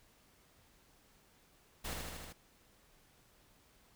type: noise with echo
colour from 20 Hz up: pink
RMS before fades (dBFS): -41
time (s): 1.84-1.94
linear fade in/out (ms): 10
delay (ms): 78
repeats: 5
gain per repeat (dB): -2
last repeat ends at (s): 2.33
effects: pink hiss -67 dBFS RMS until 3.95 s